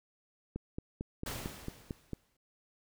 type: click train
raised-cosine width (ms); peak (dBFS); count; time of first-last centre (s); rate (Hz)
3; -24; 8; 0.56-2.133; 4.45
type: noise with exponential decay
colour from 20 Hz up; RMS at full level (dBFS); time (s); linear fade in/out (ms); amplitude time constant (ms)
pink; -38; 1.26-2.37; 5; 240
effects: none